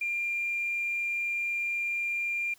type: tone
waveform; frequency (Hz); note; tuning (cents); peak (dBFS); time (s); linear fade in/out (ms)
sine; 2392; D7; +31; -27; 0.01-2.54; 5
effects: tanh soft clip ceiling -23 dBFS + white hiss -60 dBFS RMS until 2.58 s